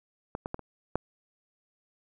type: clicks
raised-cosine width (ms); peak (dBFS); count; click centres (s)
1; -19 / -19 / -18 / -29 / -12; 5; 0.351 / 0.459 / 0.544 / 0.593 / 0.956
effects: none